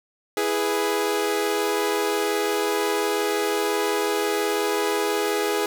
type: chord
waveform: sawtooth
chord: E major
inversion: none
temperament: equal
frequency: 329.6 / 415.3 / 493.9 Hz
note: E4 / G#4 / B4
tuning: 0 / 0 / 0 cents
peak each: -25 / -19 / -25 dBFS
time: 0.37-5.66 s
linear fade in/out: 2 ms
effects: 7-bit